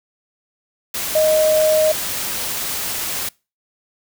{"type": "tone in noise", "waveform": "sine", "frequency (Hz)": 622.3, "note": "D#5", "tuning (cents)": 0, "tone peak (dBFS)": -12, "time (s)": [1.15, 1.92], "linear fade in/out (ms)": 5, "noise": "white", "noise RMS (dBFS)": -24, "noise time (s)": [0.94, 3.29], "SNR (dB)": 9, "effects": ["noise-tail reverb RT60 0.3 s tail -25 dB re dry"]}